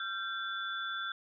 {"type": "tone cluster", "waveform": "sine", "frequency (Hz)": [1371, 1569, 3475], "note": ["F6", "G6", "A7"], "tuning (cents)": [-32, 1, -22], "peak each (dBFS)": [-38, -39, -40], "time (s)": [0, 1.12], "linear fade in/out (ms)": 2, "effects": []}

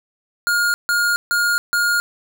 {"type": "tone bursts", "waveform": "square", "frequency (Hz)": 1422, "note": "F6", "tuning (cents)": 31, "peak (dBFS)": -16, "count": 4, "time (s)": [0.47, 2], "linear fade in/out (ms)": 0, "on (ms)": 270, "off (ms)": 150, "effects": []}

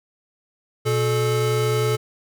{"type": "tone pair together", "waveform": "square", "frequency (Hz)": [120.9, 432.7], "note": ["B2", "A4"], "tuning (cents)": [-36, -29], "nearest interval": "octave + minor seventh", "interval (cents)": 2207, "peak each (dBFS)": [-22, -22], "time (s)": [0.85, 1.97], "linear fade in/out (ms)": 20, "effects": []}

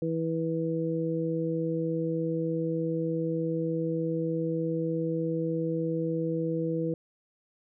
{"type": "harmonic tone", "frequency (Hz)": 163.3, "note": "E3", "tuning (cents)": -16, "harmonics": [1, 2, 3], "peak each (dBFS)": [-31, -31, -31], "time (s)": [0.02, 6.94], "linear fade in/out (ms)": 2, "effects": []}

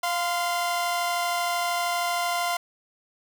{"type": "tone pair together", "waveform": "sawtooth", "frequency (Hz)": [698.5, 1031.3], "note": ["F5", "C6"], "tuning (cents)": [0, -25], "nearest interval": "perfect fifth", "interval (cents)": 675, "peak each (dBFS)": [-22, -25], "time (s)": [0.03, 2.57], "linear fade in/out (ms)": 5, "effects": []}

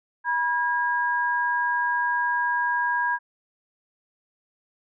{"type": "tone pair together", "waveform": "sine", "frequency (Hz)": [969.8, 1631], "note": ["B5", "G#6"], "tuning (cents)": [-32, -32], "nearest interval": "major sixth", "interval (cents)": 900, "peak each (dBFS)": -24, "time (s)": [0.24, 3.19], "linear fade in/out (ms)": 50, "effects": []}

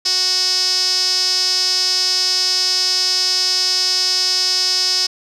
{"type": "tone with band-pass filter", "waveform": "sawtooth", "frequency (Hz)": 370, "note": "F#4", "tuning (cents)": 0, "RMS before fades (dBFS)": -17, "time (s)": [0.05, 5.07], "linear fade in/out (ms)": 10, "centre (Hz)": 5100, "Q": 9.2, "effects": []}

